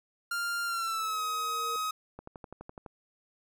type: tone with pitch glide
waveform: 45% pulse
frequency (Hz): 1396 to 1265.4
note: F6 to D#6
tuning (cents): -1 to +29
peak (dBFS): -30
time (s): 0.31-1.91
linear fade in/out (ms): 5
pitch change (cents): -170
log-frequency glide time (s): 0.65-1.22
type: tone with exponential growth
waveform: sine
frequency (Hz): 466.2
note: A#4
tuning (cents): 0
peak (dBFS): -38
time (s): 0.42-1.76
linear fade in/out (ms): 1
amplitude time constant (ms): 290
type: click train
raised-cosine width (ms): 1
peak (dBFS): -29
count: 9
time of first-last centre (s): 2.19-2.862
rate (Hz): 11.9
effects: none